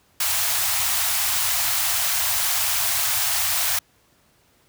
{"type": "band-stop noise", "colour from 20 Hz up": "white", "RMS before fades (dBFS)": -22, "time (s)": [0.2, 3.79], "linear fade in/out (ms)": 5, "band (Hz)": [120, 630], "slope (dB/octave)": 96, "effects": ["pink hiss -60 dBFS RMS until 4.68 s", "high-pass 60 Hz 12 dB/octave"]}